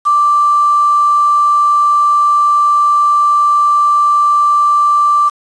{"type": "tone with quantisation", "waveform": "sine", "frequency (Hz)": 1174.7, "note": "D6", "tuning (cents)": 0, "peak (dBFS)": -7, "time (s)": [0.05, 5.3], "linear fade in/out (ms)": 20, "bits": 5, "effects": ["resampled to 22050 Hz"]}